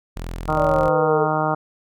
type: tone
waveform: sawtooth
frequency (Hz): 42.32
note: E1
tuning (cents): +46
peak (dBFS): -24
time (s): 0.16-0.89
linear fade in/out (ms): 10
type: harmonic tone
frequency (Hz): 154.9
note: D#3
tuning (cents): -7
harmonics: 1 / 2 / 3 / 4 / 5 / 6 / 7 / 8 / 9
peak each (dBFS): -26 / -28 / -29 / -25 / -24 / -27 / -29 / -27 / -30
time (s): 0.48-1.55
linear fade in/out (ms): 10
type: exponential sweep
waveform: sine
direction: down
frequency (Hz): 600 to 434.6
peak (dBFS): -18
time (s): 0.55-1.28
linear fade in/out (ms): 50
effects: none